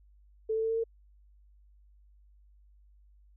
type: tone with pitch steps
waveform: sine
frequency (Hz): 440 / 443.8 / 447.7 / 451.6 / 455.5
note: A4 / A4 / A4 / A4 / A#4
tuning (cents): 0 / +15 / +30 / +45 / -40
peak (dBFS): -27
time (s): 0.49-0.84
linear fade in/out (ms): 10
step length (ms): 70
effects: added 50 Hz sine -57 dBFS peak until 3.36 s